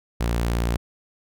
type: tone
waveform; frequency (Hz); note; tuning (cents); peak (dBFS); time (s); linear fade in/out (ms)
sawtooth; 58.27; A#1; 0; -17; 0.2-0.77; 10
effects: none